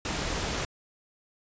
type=noise with amplitude modulation; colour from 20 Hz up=pink; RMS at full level=-29 dBFS; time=0.05-0.65 s; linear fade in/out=2 ms; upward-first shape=sine; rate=226 Hz; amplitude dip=40%; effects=resampled to 16000 Hz